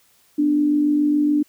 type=tone pair together; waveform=sine; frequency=248.4 / 295.4 Hz; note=B3 / D4; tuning=+10 / +10 cents; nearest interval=minor third; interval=300 cents; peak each=-26 / -15 dBFS; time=0.38-1.43 s; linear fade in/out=10 ms; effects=white hiss -58 dBFS RMS until 1.48 s